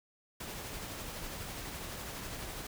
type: noise with tremolo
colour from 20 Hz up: pink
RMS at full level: -41 dBFS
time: 0.4-2.67 s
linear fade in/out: 5 ms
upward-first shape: triangle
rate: 12 Hz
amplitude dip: 30%
effects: none